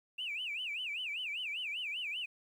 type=tone with vibrato; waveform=sine; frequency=2637 Hz; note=E7; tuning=in tune; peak=-35 dBFS; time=0.18-2.26 s; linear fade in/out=10 ms; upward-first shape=sine; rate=5.1 Hz; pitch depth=250 cents each way; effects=tanh soft clip ceiling -31 dBFS + 11-bit